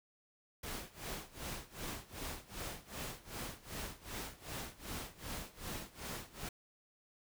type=noise with tremolo; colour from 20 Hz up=pink; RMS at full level=-42 dBFS; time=0.63-6.49 s; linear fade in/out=5 ms; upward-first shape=sine; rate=2.6 Hz; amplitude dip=90%; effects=none